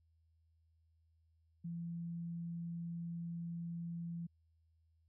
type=tone; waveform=sine; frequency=169.4 Hz; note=E3; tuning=48 cents sharp; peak=-40 dBFS; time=1.64-4.27 s; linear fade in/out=10 ms; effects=added 81 Hz sine -70 dBFS peak until 5.08 s